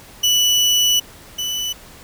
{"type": "tone pair in turn", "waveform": "30% pulse", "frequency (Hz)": [2960, 2981], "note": ["F#7", "F#7"], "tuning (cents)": [0, 12], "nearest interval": "unison", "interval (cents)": 12, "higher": "second", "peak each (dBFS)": [-10, -18], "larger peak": "first", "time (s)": [[0.23, 1], [1.38, 1.73]], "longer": "first", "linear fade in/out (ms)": 10, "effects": ["pink hiss -42 dBFS RMS until 2.03 s"]}